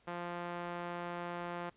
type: tone with band-pass filter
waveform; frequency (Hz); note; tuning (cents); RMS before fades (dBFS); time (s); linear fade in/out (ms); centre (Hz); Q
sawtooth; 174.1; F3; -5; -41; 0.07-1.7; 10; 1000; 0.81
effects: pink hiss -69 dBFS RMS until 1.76 s + resampled to 8000 Hz